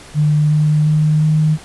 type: tone with pitch steps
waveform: sine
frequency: 150.4 / 151.88 / 153.38 / 154.9 Hz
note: D3 / D#3 / D#3 / D#3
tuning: +42 / -41 / -24 / -7 cents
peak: -10 dBFS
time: 0.14-1.58 s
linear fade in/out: 50 ms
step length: 360 ms
effects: pink hiss -38 dBFS RMS until 1.64 s + resampled to 24000 Hz